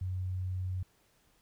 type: tone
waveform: sine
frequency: 92.3 Hz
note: F#2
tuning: 4 cents flat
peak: -32 dBFS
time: 0.01-0.83 s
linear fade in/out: 5 ms
effects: pink hiss -69 dBFS RMS until 1.41 s